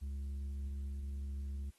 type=tone with tanh clipping; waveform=sine; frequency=69.3 Hz; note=C#2; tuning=in tune; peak=-39 dBFS; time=0.01-1.71 s; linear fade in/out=20 ms; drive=5 dB; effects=white hiss -71 dBFS RMS until 1.78 s + AAC 32 kbps